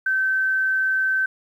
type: tone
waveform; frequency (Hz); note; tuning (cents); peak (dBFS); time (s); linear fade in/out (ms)
sine; 1542; G6; -29; -18; 0.06-1.26; 5
effects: 9-bit